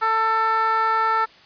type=tone with band-pass filter; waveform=15% pulse; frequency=445 Hz; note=A4; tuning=20 cents sharp; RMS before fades=-20 dBFS; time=0.01-1.26 s; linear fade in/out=20 ms; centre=1200 Hz; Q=2.4; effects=white hiss -49 dBFS RMS until 1.45 s + resampled to 11025 Hz